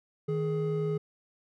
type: tone pair together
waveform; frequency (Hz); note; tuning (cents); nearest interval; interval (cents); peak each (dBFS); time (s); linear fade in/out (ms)
triangle; 156.9 / 419.6; D#3 / G#4; +15 / +18; octave + perfect fourth; 1703; -28; 0.28-0.98; 10
effects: none

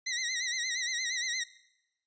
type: tone with vibrato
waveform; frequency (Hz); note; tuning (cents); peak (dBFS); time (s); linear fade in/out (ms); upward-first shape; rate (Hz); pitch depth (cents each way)
15% pulse; 1975.5; B6; 0; -24; 0.06-1.44; 10; sine; 8.6; 93
effects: noise-tail reverb RT60 0.9 s tail -19 dB re dry + resampled to 16000 Hz

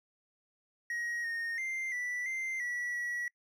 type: tone with pitch steps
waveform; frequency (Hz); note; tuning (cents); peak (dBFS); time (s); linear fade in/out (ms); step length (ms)
triangle; 1891 / 1847 / 2092 / 1968 / 2085 / 1944 / 1932; A#6 / A#6 / C7 / B6 / C7 / B6 / B6; +24 / -16 / -1 / -7 / -7 / -28 / -39; -32; 0.9-3.28; 2; 340
effects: noise-tail reverb RT60 0.1 s tail -25 dB re dry

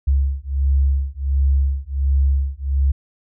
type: beating tone pair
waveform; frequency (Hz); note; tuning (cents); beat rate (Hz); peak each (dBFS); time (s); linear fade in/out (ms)
sine; 67.9 / 69.3; C#2 / C#2; -35 / 0; 1.4; -18; 0.07-2.92; 10
effects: none

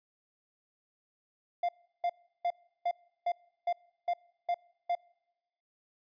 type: tone bursts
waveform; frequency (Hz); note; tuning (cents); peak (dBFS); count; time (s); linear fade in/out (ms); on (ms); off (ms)
triangle; 698.5; F5; 0; -25; 9; 1.63-4.952; 5; 58; 350
effects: noise-tail reverb RT60 1.0 s tail -26 dB re dry + resampled to 11025 Hz

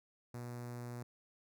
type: tone with notch filter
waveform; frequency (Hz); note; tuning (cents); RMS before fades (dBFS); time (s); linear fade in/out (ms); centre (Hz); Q
sawtooth; 120.9; B2; -36; -45; 0.34-1.03; 5; 3100; 0.91
effects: none

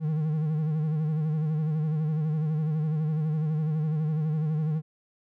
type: tone with vibrato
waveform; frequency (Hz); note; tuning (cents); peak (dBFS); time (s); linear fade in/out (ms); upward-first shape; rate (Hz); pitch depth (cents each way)
triangle; 155; D#3; -6; -22; 0-4.82; 50; sine; 12; 59
effects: none

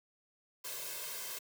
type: noise with comb filter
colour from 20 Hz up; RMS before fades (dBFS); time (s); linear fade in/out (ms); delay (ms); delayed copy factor
white; -42; 0.64-1.39; 10; 1.9; +0.95
effects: high-pass 200 Hz 12 dB/octave

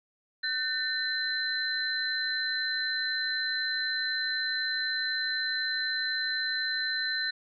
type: tone cluster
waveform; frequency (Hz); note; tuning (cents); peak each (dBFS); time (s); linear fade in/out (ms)
sine; 1522 / 1802 / 4066; F#6 / A6 / B7; +48 / +41 / +50; -34 / -32 / -31; 0.43-7.31; 10
effects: none

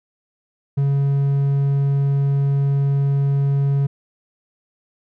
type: tone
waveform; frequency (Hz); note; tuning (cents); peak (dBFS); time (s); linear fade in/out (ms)
triangle; 139.5; C#3; +11; -13; 0.77-3.87; 10
effects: none

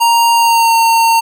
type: tone with pitch glide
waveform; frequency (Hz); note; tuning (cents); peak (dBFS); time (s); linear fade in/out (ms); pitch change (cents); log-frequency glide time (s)
square; 932.3 to 913.6; A#5 to A#5; 0 to -35; -8; 0-1.21; 20; -35; 0.34-0.74
effects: none

